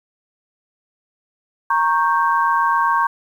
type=chord; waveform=sine; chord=G diminished; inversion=first; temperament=equal with one note detuned; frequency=932.3 / 1099.8 / 1568 Hz; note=Bb5 / Db6 / G6; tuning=0 / -14 / 0 cents; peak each=-18 / -17 / -22 dBFS; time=1.7-3.07 s; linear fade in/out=5 ms; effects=8-bit